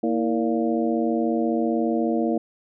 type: harmonic tone with a mistuned harmonic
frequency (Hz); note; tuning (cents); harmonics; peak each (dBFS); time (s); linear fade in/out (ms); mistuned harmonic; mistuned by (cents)
116.1; A#2; -7; 2 / 3 / 4 / 5 / 6; -24 / -24 / -28 / -30 / -30; 0.03-2.38; 5; 3; -110
effects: none